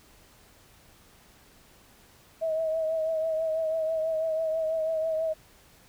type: tone with vibrato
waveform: sine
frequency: 640 Hz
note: D#5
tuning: 49 cents sharp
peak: -25 dBFS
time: 2.41-5.34 s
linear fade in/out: 20 ms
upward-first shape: triangle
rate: 6.1 Hz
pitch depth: 42 cents each way
effects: pink hiss -57 dBFS RMS until 5.88 s